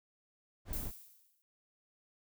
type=noise; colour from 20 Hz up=brown; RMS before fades=-40 dBFS; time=0.65-0.92 s; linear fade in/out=50 ms
type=noise with exponential decay; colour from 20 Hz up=violet; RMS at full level=-39 dBFS; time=0.73-1.42 s; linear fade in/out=0 ms; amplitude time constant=150 ms
effects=none